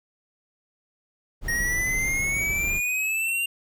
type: noise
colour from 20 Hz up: brown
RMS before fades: -32 dBFS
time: 1.41-2.81 s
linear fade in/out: 50 ms
type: exponential sweep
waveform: square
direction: up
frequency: 1864.7 to 2794 Hz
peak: -24 dBFS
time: 1.48-3.46 s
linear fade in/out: 5 ms
effects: none